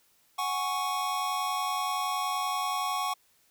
square chord, F# suspended second, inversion none, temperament equal, 740 / 830.6 / 1108.7 Hz, F#5 / G#5 / C#6, 0 / 0 / 0 cents, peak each -35 / -36 / -31 dBFS, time 0.38-3.14 s, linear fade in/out 10 ms, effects white hiss -66 dBFS RMS until 3.5 s

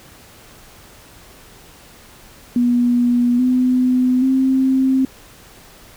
sine tone with pitch steps, 242.6 / 252.9 / 263.6 Hz, B3 / B3 / C4, -31 / +41 / +13 cents, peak -12 dBFS, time 2.56-5.05 s, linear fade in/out 2 ms, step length 830 ms, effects pink hiss -44 dBFS RMS until 5.96 s

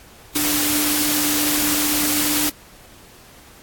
sine tone in noise, 297.5 Hz, D4, 22 cents sharp, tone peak -23 dBFS, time 0.35-2.5 s, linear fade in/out 10 ms, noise white, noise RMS -20 dBFS, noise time 0.35-2.5 s, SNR -6 dB, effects pink hiss -46 dBFS RMS until 3.62 s + AAC 64 kbps

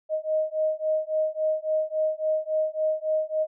sine beating tone pair, 622.3 / 625.9 Hz, D#5 / D#5, 0 / +10 cents, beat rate 3.6 Hz, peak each -26 dBFS, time 0.09-3.47 s, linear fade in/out 50 ms, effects none

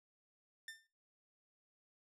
sawtooth tone with exponential decay, 1795 Hz, A6, 34 cents sharp, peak -40 dBFS, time 0.68-0.87 s, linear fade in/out 2 ms, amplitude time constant 41 ms, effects noise-tail reverb RT60 0.3 s tail -17 dB re dry + low-pass 12000 Hz 12 dB/octave

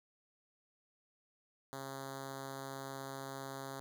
5% pulse tone with notch filter, 135.7 Hz, C#3, 36 cents flat, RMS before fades -45 dBFS, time 1.73-3.8 s, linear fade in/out 0 ms, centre 2400 Hz, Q 1.1, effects none

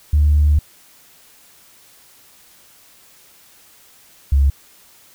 sine tone pair in turn, 74.2 / 69.17 Hz, D2 / C#2, +18 / -3 cents, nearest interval minor second, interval 121 cents, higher first, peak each -9 dBFS, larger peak neither, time 0.13-0.59 / 4.32-4.5 s, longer first, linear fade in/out 5 ms, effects tanh soft clip ceiling -6 dBFS + white hiss -49 dBFS RMS until 5.14 s

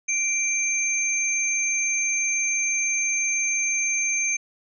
sine tone pair together, 2349 / 6313 Hz, D7 / G8, 0 / +11 cents, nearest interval octave + perfect fourth, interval 1711 cents, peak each -24 dBFS, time 0.08-4.37 s, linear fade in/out 10 ms, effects none

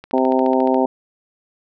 click train, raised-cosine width 0.3 ms, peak -20 dBFS, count 11, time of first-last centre 0.04-0.744 s, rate 14.2 Hz
harmonic tone, 130.3 Hz, C3, 7 cents flat, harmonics 2 / 3 / 4 / 5 / 6 / 7, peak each -18 / -20 / -21 / -22 / -23 / -23 dBFS, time 0.13-0.86 s, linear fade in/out 5 ms
effects none

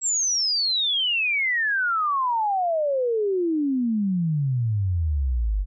sine exponential sweep, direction down, 7730 to 46.25 Hz, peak -20 dBFS, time 0.01-5.66 s, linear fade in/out 50 ms, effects none

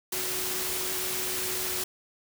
sine tone in noise, 370 Hz, F#4, in tune, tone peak -39 dBFS, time 0.12-1.84 s, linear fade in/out 5 ms, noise white, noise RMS -31 dBFS, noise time 0.12-1.84 s, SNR -11 dB, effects none

